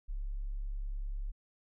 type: tone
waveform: sine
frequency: 34.7 Hz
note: C#1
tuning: 3 cents sharp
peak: -34 dBFS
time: 0.08-1.32 s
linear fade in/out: 20 ms
effects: none